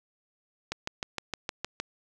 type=click train; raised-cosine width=0.2 ms; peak=-14 dBFS; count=8; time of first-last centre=0.72-1.8 s; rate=6.48 Hz; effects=none